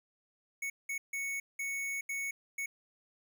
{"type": "tone bursts at uneven times", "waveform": "square", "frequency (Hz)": 2217, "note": "C#7", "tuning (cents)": 0, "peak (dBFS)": -35, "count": 6, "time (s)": [[0.62, 0.7], [0.89, 0.98], [1.13, 1.4], [1.59, 2.01], [2.09, 2.31], [2.58, 2.66]], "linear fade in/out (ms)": 5, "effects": []}